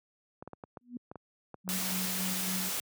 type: clicks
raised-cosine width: 1 ms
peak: -29 dBFS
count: 9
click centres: 0.425 / 0.476 / 0.533 / 0.638 / 0.772 / 1.115 / 1.157 / 1.543 / 1.678 s
type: tone with exponential growth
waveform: sine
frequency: 243.6 Hz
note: B3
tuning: 24 cents flat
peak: -33 dBFS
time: 0.81-0.97 s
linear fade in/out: 2 ms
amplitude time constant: 34 ms
type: tone with tremolo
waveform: sine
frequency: 186.2 Hz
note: F#3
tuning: 11 cents sharp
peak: -34 dBFS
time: 1.64-2.72 s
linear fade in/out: 50 ms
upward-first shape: square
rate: 3.6 Hz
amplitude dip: 40%
type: noise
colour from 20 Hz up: white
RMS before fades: -34 dBFS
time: 1.69-2.8 s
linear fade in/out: 0 ms
effects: high-pass 100 Hz 12 dB/octave